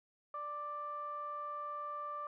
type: tone with low-pass filter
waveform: sawtooth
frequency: 589 Hz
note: D5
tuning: 5 cents sharp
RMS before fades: -42 dBFS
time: 0.34-2.27 s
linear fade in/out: 2 ms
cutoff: 1200 Hz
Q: 7.3
effects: none